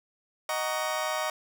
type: chord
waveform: 30% pulse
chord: D# minor seventh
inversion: none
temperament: just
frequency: 622.3 / 746.7 / 933.4 / 1120.1 Hz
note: D#5 / F#5 / A#5 / C#6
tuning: 0 / +16 / +2 / +18 cents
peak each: -29 / -33 / -33 / -32 dBFS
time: 0.49-1.3 s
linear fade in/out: 2 ms
effects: none